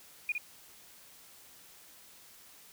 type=tone with echo; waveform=sine; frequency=2443 Hz; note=D#7; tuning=32 cents flat; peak=-28 dBFS; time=0.29-0.32 s; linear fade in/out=2 ms; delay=60 ms; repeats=1; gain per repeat=-4 dB; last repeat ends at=0.38 s; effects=white hiss -56 dBFS RMS until 2.72 s